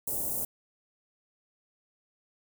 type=band-stop noise; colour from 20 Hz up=white; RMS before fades=-32 dBFS; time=0.07-0.45 s; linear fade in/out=5 ms; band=710 to 8600 Hz; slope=24 dB/octave; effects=none